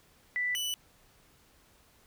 sine / sawtooth tone pair in turn, 1979 / 2974 Hz, B6 / F#7, +3 / +8 cents, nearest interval perfect fifth, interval 705 cents, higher second, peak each -28 dBFS, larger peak neither, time 0.36-0.55 / 0.55-0.74 s, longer neither, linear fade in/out 0 ms, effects pink hiss -63 dBFS RMS until 2.06 s

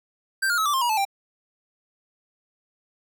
square tone with pitch steps, 1568 / 1421.3 / 1288.4 / 1167.9 / 1058.7 / 959.7 / 869.9 / 788.5 Hz, G6 / F6 / E6 / D6 / C6 / B5 / A5 / G5, 0 / +30 / -40 / -10 / +20 / -50 / -20 / +10 cents, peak -21 dBFS, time 0.42-1.052 s, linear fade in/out 10 ms, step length 79 ms, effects none

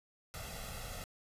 pink noise with comb filter, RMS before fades -44 dBFS, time 0.34-1.04 s, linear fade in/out 0 ms, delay 1.5 ms, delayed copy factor +0.8, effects resampled to 32000 Hz

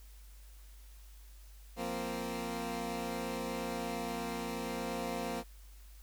15% pulse chord, F suspended fourth, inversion none, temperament equal, 174.61 / 233.1 / 261.6 Hz, F3 / Bb3 / C4, 0 / 0 / 0 cents, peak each -36 / -32 / -36 dBFS, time 1.76-5.44 s, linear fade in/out 50 ms, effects added 50 Hz sine -51 dBFS peak until 6.02 s + white hiss -63 dBFS RMS until 6.02 s

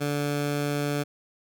15% pulse tone, 145.1 Hz, D3, 21 cents flat, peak -19 dBFS, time 0-1.04 s, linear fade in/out 20 ms, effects none

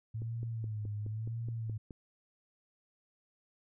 sine tone with vibrato, 110 Hz, A2, in tune, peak -35 dBFS, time 0.14-1.78 s, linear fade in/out 10 ms, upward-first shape sine, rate 0.96 Hz, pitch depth 93 cents each way
click train, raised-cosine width 3 ms, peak -33 dBFS, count 9, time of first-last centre 0.22-1.908 s, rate 4.74 Hz
effects none

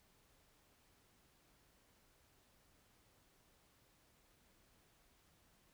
silence, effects pink hiss -72 dBFS RMS until 5.73 s

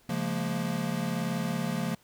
square chord, Bb minor seventh, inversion first, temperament equal with one note detuned, 138.59 / 174.61 / 211.9 / 233.1 Hz, Db3 / F3 / Ab3 / Bb3, 0 / 0 / +35 / 0 cents, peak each -37 / -33 / -36 / -35 dBFS, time 0.09-1.95 s, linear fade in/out 5 ms, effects pink hiss -62 dBFS RMS until 2.03 s

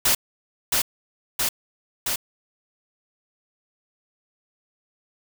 white noise with echo, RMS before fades -19 dBFS, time 0.05-0.15 s, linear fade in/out 5 ms, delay 670 ms, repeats 3, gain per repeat -2 dB, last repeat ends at 2.16 s, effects none

